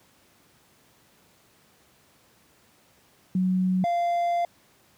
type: tone pair in turn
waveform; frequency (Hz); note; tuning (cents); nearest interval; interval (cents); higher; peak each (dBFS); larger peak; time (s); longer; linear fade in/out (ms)
sine / triangle; 185 / 692.6; F#3 / F5; 0 / -15; octave + major seventh; 2285; second; -20 / -20; neither; 3.35-3.84 / 3.84-4.45; second; 2
effects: pink hiss -60 dBFS RMS until 4.97 s + high-pass 100 Hz 12 dB/octave